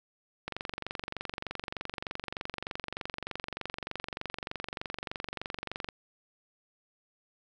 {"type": "click train", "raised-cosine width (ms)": 0.3, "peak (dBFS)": -19, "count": 127, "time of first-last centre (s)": [0.48, 5.888], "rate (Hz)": 23.3, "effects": []}